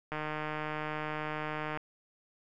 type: click train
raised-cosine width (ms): 0.5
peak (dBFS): -21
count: 254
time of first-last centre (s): 0.12-1.774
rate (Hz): 153
effects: none